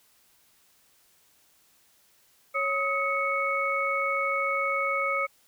sine tone cluster, 553 / 1267 / 2214 Hz, C#5 / D#6 / C#7, -4 / +31 / -3 cents, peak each -31 / -28 / -28 dBFS, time 2.54-5.27 s, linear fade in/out 20 ms, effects white hiss -63 dBFS RMS until 5.47 s

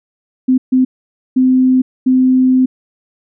sine tone bursts at uneven times, 257.4 Hz, C4, 28 cents flat, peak -7 dBFS, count 4, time 0.48-0.58 / 0.72-0.85 / 1.36-1.82 / 2.06-2.66 s, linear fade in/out 10 ms, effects none

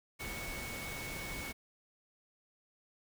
sine tone in noise, 2217 Hz, C#7, in tune, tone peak -44 dBFS, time 0.19-1.53 s, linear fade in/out 20 ms, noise pink, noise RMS -43 dBFS, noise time 0.19-1.53 s, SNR -4 dB, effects none

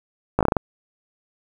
slowing click train, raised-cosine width 1 ms, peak -3 dBFS, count 7, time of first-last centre 0.39-0.568 s, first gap 17 ms, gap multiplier 1.22, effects 7-bit

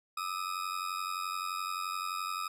40% pulse ring-modulated tone, 1251 Hz, D#6, 9 cents sharp, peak -30 dBFS, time 0.17-2.48 s, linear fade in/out 5 ms, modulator 45.8 Hz, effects resampled to 32000 Hz

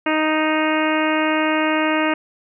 harmonic tone, 311.1 Hz, D#4, in tune, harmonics 1 / 2 / 3 / 4 / 5 / 6 / 7 / 8 / 9, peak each -20 / -23 / -25 / -26 / -27 / -28 / -28 / -29 / -30 dBFS, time 0.06-2.14 s, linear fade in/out 5 ms, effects none

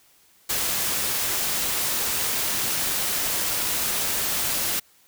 white noise, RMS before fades -25 dBFS, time 0.49-4.8 s, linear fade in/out 10 ms, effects white hiss -58 dBFS RMS until 5.07 s

